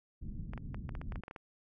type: low-pass noise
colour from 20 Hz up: pink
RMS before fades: -42 dBFS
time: 0.21-1.21 s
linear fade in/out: 10 ms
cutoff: 220 Hz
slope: 24 dB/octave
type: clicks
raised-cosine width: 0.5 ms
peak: -30 dBFS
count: 12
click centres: 0.535 / 0.577 / 0.745 / 0.892 / 0.952 / 1.015 / 1.122 / 1.158 / 1.236 / 1.281 / 1.311 / 1.362 s
effects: none